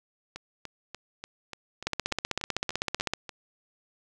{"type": "two click trains", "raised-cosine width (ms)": 0.2, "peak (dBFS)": [-21, -10], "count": [11, 21], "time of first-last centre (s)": [[0.36, 3.293], [1.87, 3.136]], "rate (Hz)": [3.41, 15.8], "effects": []}